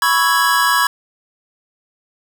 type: chord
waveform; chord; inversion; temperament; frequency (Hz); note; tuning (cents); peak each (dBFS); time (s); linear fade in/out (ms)
square; C# minor seventh; third; equal; 987.8 / 1108.7 / 1318.5 / 1661.2; B5 / C#6 / E6 / G#6; 0 / 0 / 0 / 0; -19 / -18 / -23 / -17; 0.02-0.87; 2
effects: none